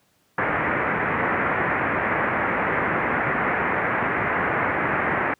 white low-pass noise, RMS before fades -23 dBFS, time 0.38-5.34 s, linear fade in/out 5 ms, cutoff 2100 Hz, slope 48 dB/octave, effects pink hiss -64 dBFS RMS until 5.39 s + high-pass 100 Hz 12 dB/octave

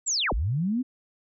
sine linear two-way sweep, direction down then up, 7840 to 38.89 to 265.3 Hz, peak -23 dBFS, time 0.06-0.83 s, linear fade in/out 20 ms, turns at 0.33 s, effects none

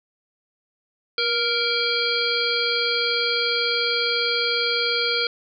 harmonic tone with a mistuned harmonic, 465.7 Hz, A#4, 2 cents flat, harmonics 1 / 3 / 5 / 7 / 9 / 10, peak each -27 / -27 / -27 / -27 / -27 / -27 dBFS, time 1.18-5.27 s, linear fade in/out 2 ms, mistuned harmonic 1, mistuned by +36 cents, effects none

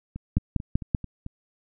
two click trains, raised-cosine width 5 ms, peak -9 / -22 dBFS, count 4 / 6, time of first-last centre 0.37-0.948 / 0.16-1.264 s, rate 5.19 / 4.53 Hz, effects none

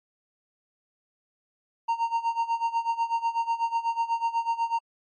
triangle tone with tremolo, 923 Hz, A#5, 17 cents flat, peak -19 dBFS, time 1.88-4.79 s, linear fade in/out 10 ms, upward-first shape sine, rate 8.1 Hz, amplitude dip 85%, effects MP3 32 kbps

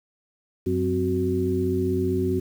harmonic tone with a mistuned harmonic, 92.5 Hz, F#2, in tune, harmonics 1 / 2 / 3 / 4, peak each -27 / -30 / -27 / -24 dBFS, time 0.66-2.4 s, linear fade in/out 10 ms, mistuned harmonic 3, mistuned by -110 cents, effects 8-bit

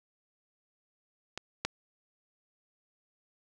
clicks, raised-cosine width 0.2 ms, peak -19 / -12 dBFS, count 2, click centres 1.376 / 1.65 s, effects none

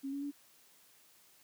sine tone with pitch steps, 272.8 / 280.8 / 286.1 Hz, C#4 / C#4 / D4, -28 / +22 / -45 cents, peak -36 dBFS, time 0.03-0.315 s, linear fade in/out 20 ms, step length 95 ms, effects white hiss -64 dBFS RMS until 1.43 s + high-pass 100 Hz 12 dB/octave

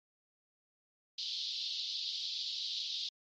pink band-pass noise, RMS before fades -39 dBFS, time 1.18-3.09 s, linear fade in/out 5 ms, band 3400 to 4800 Hz, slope 48 dB/octave, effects MP3 32 kbps

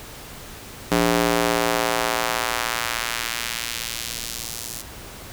square tone with high-pass filter sweep, 58.27 Hz, A#1, in tune, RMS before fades -24 dBFS, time 0.91-4.82 s, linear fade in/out 10 ms, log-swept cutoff 240 to 6900 Hz, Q 0.82, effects pink hiss -39 dBFS RMS until 5.32 s

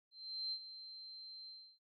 sine tone with ADSR envelope, 4123 Hz, C8, 26 cents flat, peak -37 dBFS, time 0.11-1.79 s, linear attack 410 ms, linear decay 66 ms, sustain -12 dB, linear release 310 ms, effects none

